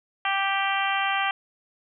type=harmonic tone; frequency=392 Hz; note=G4; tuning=in tune; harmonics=2 / 3 / 4 / 5 / 6 / 7 / 8; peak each=-27 / -29 / -30 / -31 / -32 / -32 / -33 dBFS; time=0.25-1.31 s; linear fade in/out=2 ms; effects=none